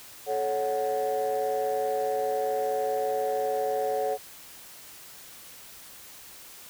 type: chord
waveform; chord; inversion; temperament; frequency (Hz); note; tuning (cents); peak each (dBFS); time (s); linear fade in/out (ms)
sine; F# minor; first; equal with one note detuned; 433.7 / 554.4 / 740; A4 / C#5 / F#5; -25 / 0 / 0; -28; 0.26-4.18; 50
effects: tanh soft clip ceiling -20 dBFS + white hiss -47 dBFS RMS until 6.69 s